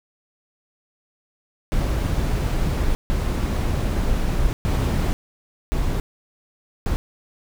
brown noise bursts at uneven times, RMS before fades -21 dBFS, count 5, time 1.72-2.95 / 3.1-4.53 / 4.65-5.13 / 5.72-6 / 6.86-6.96 s, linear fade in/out 0 ms, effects none

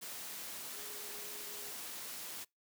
sine tone in noise, 415.3 Hz, G#4, in tune, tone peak -56 dBFS, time 0.74-1.72 s, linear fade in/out 20 ms, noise white, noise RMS -45 dBFS, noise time 0.01-2.45 s, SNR -14 dB, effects noise-tail reverb RT60 0.2 s tail -26 dB re dry + high-pass 150 Hz 12 dB/octave

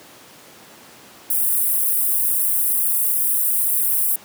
white high-pass noise, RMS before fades -19 dBFS, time 1.3-4.16 s, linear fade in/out 5 ms, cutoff 9200 Hz, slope 48 dB/octave, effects pink hiss -44 dBFS RMS until 4.24 s + high-pass 200 Hz 12 dB/octave

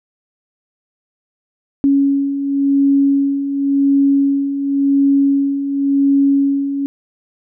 sine beating tone pair, 277.2 / 278.12 Hz, C#4 / C#4, 0 / +6 cents, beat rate 0.92 Hz, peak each -19 / -12 dBFS, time 1.84-6.86 s, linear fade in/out 0 ms, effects none

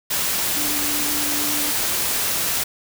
sine tone in noise, 293.7 Hz, D4, in tune, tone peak -30 dBFS, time 0.56-1.71 s, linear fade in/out 10 ms, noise white, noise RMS -22 dBFS, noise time 0.1-2.64 s, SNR -11 dB, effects none

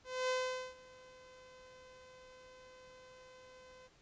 sawtooth tone with ADSR envelope, 511 Hz, C5, 41 cents flat, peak -28 dBFS, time 0.04-3.89 s, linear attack 250 ms, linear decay 450 ms, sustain -24 dB, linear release 32 ms, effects pink hiss -67 dBFS RMS until 4.01 s + resampled to 16000 Hz

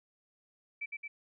sine tone with echo, 2316 Hz, D7, 25 cents flat, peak -35 dBFS, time 0.81-0.86 s, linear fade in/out 10 ms, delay 110 ms, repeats 2, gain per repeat -2 dB, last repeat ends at 1.08 s, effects none

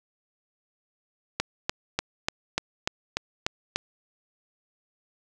click train, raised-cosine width 0.2 ms, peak -7 dBFS, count 9, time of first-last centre 1.4-3.76 s, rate 3.39 Hz, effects none

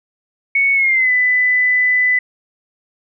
sine tone with pitch glide, 2217 to 1998.1 Hz, C#7 to B6, 0 to +20 cents, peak -11 dBFS, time 0.55-2.19 s, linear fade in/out 5 ms, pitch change -180 cents, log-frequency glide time 0.74-1.11 s, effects none

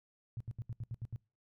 sine tone bursts, 116.54 Hz, A#2, in tune, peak -37 dBFS, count 8, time 0.37-1.16 s, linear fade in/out 0 ms, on 34 ms, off 74 ms, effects noise-tail reverb RT60 0.3 s tail -25 dB re dry

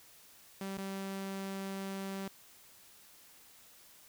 sawtooth tone with dropouts, 194.2 Hz, G3, 16 cents flat, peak -34 dBFS, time 0.61-2.28 s, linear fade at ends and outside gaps 2 ms, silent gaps 0.773-0.782 s, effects white hiss -59 dBFS RMS until 4.08 s

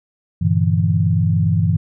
sine chord, E half-diminished seventh, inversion first, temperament equal, 98 / 116.54 / 146.83 / 164.81 Hz, G2 / Bb2 / D3 / E3, 0 / 0 / 0 / 0 cents, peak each -17 / -21 / -22 / -17 dBFS, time 0.41-1.77 s, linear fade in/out 10 ms, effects none

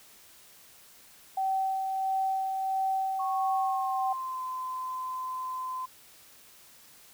sine tone with tremolo, 768 Hz, G5, 36 cents flat, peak -25 dBFS, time 1.37-4.13 s, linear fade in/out 5 ms, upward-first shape sine, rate 1.5 Hz, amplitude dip 35%
sine tone with pitch glide, 1100 to 1026.3 Hz, C#6 to C6, -14 to -34 cents, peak -32 dBFS, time 3.19-5.86 s, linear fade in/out 10 ms, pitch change -120 cents, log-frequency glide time 3.53-4.42 s
effects white hiss -55 dBFS RMS until 7.13 s

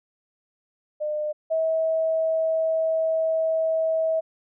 sine tone pair in turn, 604 / 644.2 Hz, D5 / E5, +48 / -40 cents, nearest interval minor second, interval 112 cents, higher second, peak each -24 / -20 dBFS, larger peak second, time 1-1.33 / 1.5-4.21 s, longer second, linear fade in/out 20 ms, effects none

